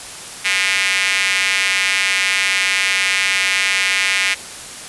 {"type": "tone with high-pass filter", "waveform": "square", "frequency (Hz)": 95.6, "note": "G2", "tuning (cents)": -43, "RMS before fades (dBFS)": -17, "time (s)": [0.44, 4.35], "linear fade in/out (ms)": 20, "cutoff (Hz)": 2200, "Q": 3, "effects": ["white hiss -32 dBFS RMS until 4.88 s", "resampled to 24000 Hz"]}